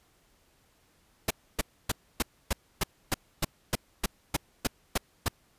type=noise bursts; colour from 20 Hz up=pink; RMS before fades=-26 dBFS; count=14; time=1.28-5.284 s; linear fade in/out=5 ms; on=26 ms; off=280 ms; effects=pink hiss -66 dBFS RMS until 5.58 s + resampled to 32000 Hz

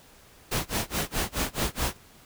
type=noise with tremolo; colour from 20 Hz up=pink; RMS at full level=-26 dBFS; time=0.51-1.97 s; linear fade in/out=10 ms; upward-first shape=sine; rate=4.7 Hz; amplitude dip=100%; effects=pink hiss -54 dBFS RMS until 2.25 s

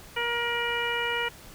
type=harmonic tone with a mistuned harmonic; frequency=472.8 Hz; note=A#4; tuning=24 cents sharp; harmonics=1 / 2 / 3 / 4 / 5 / 6; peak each=-33 / -33 / -33 / -33 / -33 / -33 dBFS; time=0.16-1.29 s; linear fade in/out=10 ms; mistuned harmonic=6; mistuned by=+44 cents; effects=pink hiss -48 dBFS RMS until 1.54 s

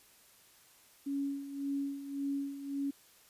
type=tone with tremolo; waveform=sine; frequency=279.1 Hz; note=C#4; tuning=12 cents sharp; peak=-31 dBFS; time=1.06-2.91 s; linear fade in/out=10 ms; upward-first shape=sine; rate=1.8 Hz; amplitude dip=70%; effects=white hiss -62 dBFS RMS until 3.29 s + resampled to 32000 Hz

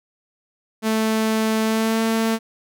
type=tone with pitch glide; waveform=sawtooth; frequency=220 to 224.4 Hz; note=A3 to A3; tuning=0 to +34 cents; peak=-14 dBFS; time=0.82-2.39 s; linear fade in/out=50 ms; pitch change=+34 cents; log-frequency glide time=1.63-2 s; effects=none

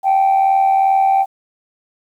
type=tone with amplitude modulation; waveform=sine; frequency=777 Hz; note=G5; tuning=16 cents flat; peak=-6 dBFS; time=0.03-1.26 s; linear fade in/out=50 ms; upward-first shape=sine; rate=82.6 Hz; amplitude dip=60%; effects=tanh soft clip ceiling -7 dBFS + 8-bit

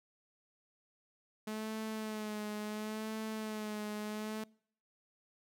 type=tone with vibrato; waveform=sawtooth; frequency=214.8 Hz; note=A3; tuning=41 cents flat; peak=-34 dBFS; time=1.47-4.44 s; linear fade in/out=5 ms; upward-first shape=sine; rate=0.72 Hz; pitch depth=35 cents each way; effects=noise-tail reverb RT60 0.6 s tail -25 dB re dry

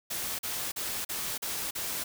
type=noise bursts; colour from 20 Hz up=white; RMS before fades=-34 dBFS; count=6; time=0.1-2.04 s; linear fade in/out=10 ms; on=290 ms; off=40 ms; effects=none

